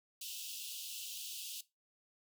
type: high-pass noise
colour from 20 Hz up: pink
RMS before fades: -45 dBFS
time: 0.21-1.61 s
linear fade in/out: 5 ms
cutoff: 2700 Hz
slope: 96 dB/octave
effects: noise-tail reverb RT60 0.2 s tail -17 dB re dry